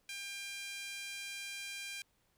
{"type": "tone with high-pass filter", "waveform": "5% pulse", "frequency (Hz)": 798, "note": "G5", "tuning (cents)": 31, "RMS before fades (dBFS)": -44, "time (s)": [0.09, 2.02], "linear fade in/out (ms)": 2, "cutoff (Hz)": 2100, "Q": 3.9, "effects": ["pink hiss -75 dBFS RMS until 2.37 s"]}